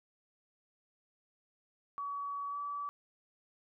sine tone with pitch glide, 1134 to 1149.8 Hz, C#6 to D6, +39 to -37 cents, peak -36 dBFS, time 1.98-2.89 s, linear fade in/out 0 ms, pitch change +24 cents, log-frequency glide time 2.49-2.57 s, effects none

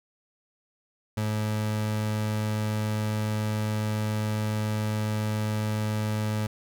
30% pulse tone, 107.2 Hz, A2, 45 cents flat, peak -23 dBFS, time 1.17-6.47 s, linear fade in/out 5 ms, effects none

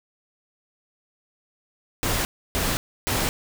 pink noise bursts, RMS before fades -24 dBFS, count 3, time 2.03-3.29 s, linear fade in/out 0 ms, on 220 ms, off 300 ms, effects none

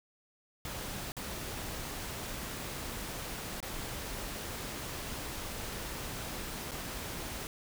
pink noise with dropouts, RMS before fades -40 dBFS, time 0.65-7.47 s, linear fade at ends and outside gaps 1 ms, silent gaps 1.12-1.167 / 3.604-3.627 / 6.711-6.717 s, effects none

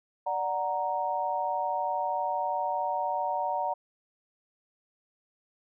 sine chord, D augmented, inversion none, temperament equal, 587.3 / 740 / 932.3 Hz, D5 / F#5 / A#5, 0 / 0 / 0 cents, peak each -34 / -31 / -30 dBFS, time 0.26-3.74 s, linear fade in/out 10 ms, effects none

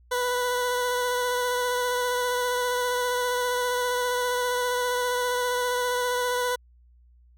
20% pulse tone with vibrato, 493.9 Hz, B4, in tune, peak -19 dBFS, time 0.11-6.56 s, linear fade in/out 10 ms, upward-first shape triangle, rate 15 Hz, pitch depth 20 cents each way, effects added 60 Hz sine -53 dBFS peak until 7.37 s

